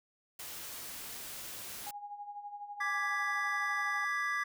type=noise; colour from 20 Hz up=white; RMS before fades=-44 dBFS; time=0.39-1.91 s; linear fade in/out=5 ms
type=tone with tremolo; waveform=sine; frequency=821 Hz; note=G#5; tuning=20 cents flat; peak=-39 dBFS; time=1.86-4.05 s; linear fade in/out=10 ms; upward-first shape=sine; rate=12 Hz; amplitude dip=65%
type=chord; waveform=triangle; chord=G# diminished; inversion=second; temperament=equal; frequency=1174.7 / 1661.2 / 1975.5 Hz; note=D6 / G#6 / B6; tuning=0 / 0 / 0 cents; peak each=-34 dBFS; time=2.8-4.44 s; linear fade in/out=10 ms
effects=none